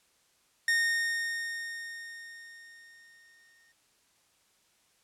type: tone with exponential decay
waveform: 45% pulse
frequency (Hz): 1843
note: A#6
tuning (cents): -20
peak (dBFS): -23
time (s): 0.68-3.72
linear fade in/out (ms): 2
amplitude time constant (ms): 660
effects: white hiss -68 dBFS RMS until 5.03 s + low-pass 10000 Hz 12 dB/octave